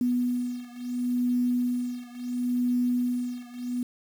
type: beating tone pair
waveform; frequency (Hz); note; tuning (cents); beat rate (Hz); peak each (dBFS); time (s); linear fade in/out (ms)
sine; 245.7 / 246.42; B3 / B3; -9 / -4; 0.72; -27 / -28; 0.01-3.83; 2
effects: 8-bit